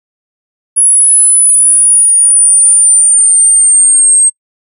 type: linear sweep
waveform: sine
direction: down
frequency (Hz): 10320 to 8372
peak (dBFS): -3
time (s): 0.76-4.3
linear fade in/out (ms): 20
effects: noise-tail reverb RT60 0.1 s tail -25 dB re dry